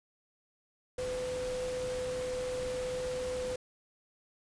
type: tone in noise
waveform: sine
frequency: 505 Hz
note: B4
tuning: 39 cents sharp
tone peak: -33 dBFS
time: 0.98-3.56 s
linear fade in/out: 5 ms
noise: pink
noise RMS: -43 dBFS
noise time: 0.98-3.56 s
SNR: +7 dB
effects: resampled to 22050 Hz